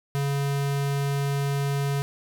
square tone, 140.4 Hz, C#3, 22 cents sharp, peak -24 dBFS, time 0.15-2.02 s, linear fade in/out 0 ms, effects none

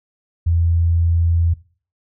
sine tone, 84.2 Hz, E2, 37 cents sharp, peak -13 dBFS, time 0.46-1.54 s, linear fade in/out 10 ms, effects noise-tail reverb RT60 0.4 s tail -19 dB re dry

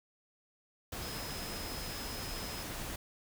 sine tone in noise, 5100 Hz, D#8, 42 cents sharp, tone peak -46 dBFS, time 1.02-2.63 s, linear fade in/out 5 ms, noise pink, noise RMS -41 dBFS, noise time 0.92-2.96 s, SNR -8 dB, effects none

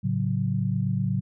sine chord, F# minor, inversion first, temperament equal, 110 / 138.59 / 185 Hz, A2 / C#3 / F#3, 0 / 0 / 0 cents, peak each -27 dBFS, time 0.03-1.21 s, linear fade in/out 20 ms, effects none

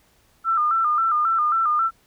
sine tone with vibrato, 1275 Hz, D#6, 42 cents sharp, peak -17 dBFS, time 0.44-1.91 s, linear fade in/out 50 ms, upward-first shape square, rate 3.7 Hz, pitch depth 84 cents each way, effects pink hiss -60 dBFS RMS until 2.06 s

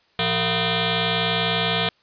sine tone with frequency modulation, 1532 Hz, G6, 40 cents flat, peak -19 dBFS, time 0.19-1.89 s, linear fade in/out 2 ms, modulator 284 Hz, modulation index 7.9, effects white hiss -61 dBFS RMS until 2.02 s + resampled to 11025 Hz

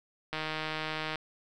click train, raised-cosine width 0.3 ms, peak -18 dBFS, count 130, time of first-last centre 0.33-1.157 s, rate 156 Hz, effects none

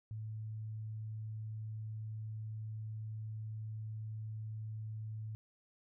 sine tone, 109 Hz, A2, 16 cents flat, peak -40 dBFS, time 0.11-5.35 s, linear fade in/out 0 ms, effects none

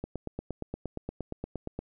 click train, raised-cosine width 2 ms, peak -21 dBFS, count 16, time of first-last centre 0.04-1.79 s, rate 8.57 Hz, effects none

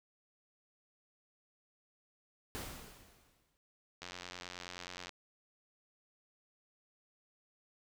pink noise with exponential decay, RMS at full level -41 dBFS, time 2.55-3.57 s, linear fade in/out 0 ms, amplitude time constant 220 ms
click train, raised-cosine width 0.2 ms, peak -27 dBFS, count 97, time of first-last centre 4.02-5.093 s, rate 89.5 Hz
effects none

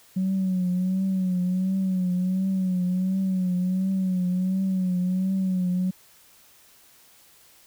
sine tone with vibrato, 185.7 Hz, F#3, 7 cents sharp, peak -20 dBFS, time 0.16-5.91 s, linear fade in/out 10 ms, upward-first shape triangle, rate 1.4 Hz, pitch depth 64 cents each way, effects tanh soft clip ceiling -18 dBFS + white hiss -55 dBFS RMS until 7.66 s

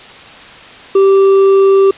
triangle tone with hard clipping, 389.9 Hz, G4, 9 cents flat, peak -6 dBFS, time 0.95-1.91 s, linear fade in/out 5 ms, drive 8 dB, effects white hiss -34 dBFS RMS until 1.97 s + resampled to 8000 Hz

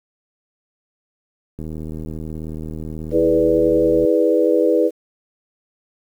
click train, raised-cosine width 3 ms, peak -18 dBFS, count 194, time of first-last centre 1.59-4.049 s, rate 78.5 Hz
sine chord, E dominant seventh, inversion none, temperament equal with one note detuned, 324 / 415.3 / 493.9 / 587.3 Hz, E4 / G#4 / B4 / D5, -30 / 0 / 0 / 0 cents, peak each -18 / -19 / -16 / -22 dBFS, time 3.11-4.91 s, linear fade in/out 50 ms
effects 8-bit

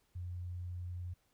sine tone, 88.9 Hz, F2, 31 cents sharp, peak -39 dBFS, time 0.15-1.14 s, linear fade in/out 10 ms, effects pink hiss -75 dBFS RMS until 1.33 s

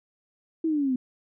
sine linear sweep, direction down, 330 to 246.9 Hz, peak -22 dBFS, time 0.64-0.96 s, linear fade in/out 5 ms, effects none

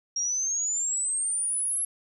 sine exponential sweep, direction up, 5590 to 11175 Hz, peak -25 dBFS, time 0.16-1.85 s, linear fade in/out 5 ms, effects none

